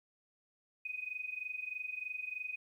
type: tone with amplitude modulation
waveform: sine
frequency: 2500 Hz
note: D#7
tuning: 8 cents sharp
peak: -35 dBFS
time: 0.85-2.56 s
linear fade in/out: 5 ms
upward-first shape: sine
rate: 23.2 Hz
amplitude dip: 80%
effects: 12-bit